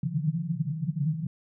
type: band-pass noise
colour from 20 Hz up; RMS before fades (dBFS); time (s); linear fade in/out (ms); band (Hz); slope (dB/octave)
pink; -29; 0.03-1.27; 5; 140 to 170; 96
effects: none